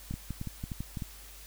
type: two click trains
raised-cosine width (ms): 5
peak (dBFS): -23 / -23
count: 6 / 4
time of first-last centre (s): 0.14-0.972 / 0.11-1.022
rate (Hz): 6.01 / 3.29
effects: added 50 Hz sine -50 dBFS peak until 1.46 s + white hiss -51 dBFS RMS until 1.46 s